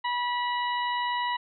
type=harmonic tone; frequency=974 Hz; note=B5; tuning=24 cents flat; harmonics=1 / 2 / 3 / 4; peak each=-27 / -33 / -37 / -39 dBFS; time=0.04-1.37 s; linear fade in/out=10 ms; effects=none